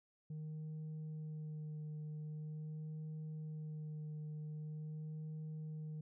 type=tone with vibrato; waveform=sine; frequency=154 Hz; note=D#3; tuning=17 cents flat; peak=-40 dBFS; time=0.3-6.01 s; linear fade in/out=5 ms; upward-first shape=sine; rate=0.44 Hz; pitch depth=18 cents each way; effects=tanh soft clip ceiling -42 dBFS